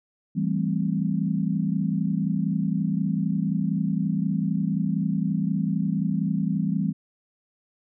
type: chord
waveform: sine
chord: A minor seventh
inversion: second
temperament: equal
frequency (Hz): 164.81 / 196 / 220 / 261.6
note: E3 / G3 / A3 / C4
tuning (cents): 0 / 0 / 0 / 0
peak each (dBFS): -26 / -25 / -31 / -31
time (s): 0.35-6.93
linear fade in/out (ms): 20
effects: none